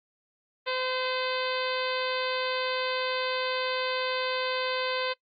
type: harmonic tone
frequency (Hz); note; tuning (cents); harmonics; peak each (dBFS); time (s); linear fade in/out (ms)
513; C5; -34; 1 / 2 / 3 / 4 / 5 / 6 / 7 / 8 / 9; -31 / -34 / -36 / -37 / -38 / -39 / -39 / -40 / -41; 0.66-5.14; 20
effects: noise-tail reverb RT60 0.1 s tail -22 dB re dry + Opus 24 kbps